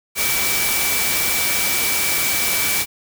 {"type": "tone in noise", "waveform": "sine", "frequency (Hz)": 2307, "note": "D7", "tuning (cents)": -31, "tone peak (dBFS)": -24, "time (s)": [0.15, 2.86], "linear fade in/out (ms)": 50, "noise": "white", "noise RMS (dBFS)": -20, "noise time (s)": [0.15, 2.86], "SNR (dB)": -7, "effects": []}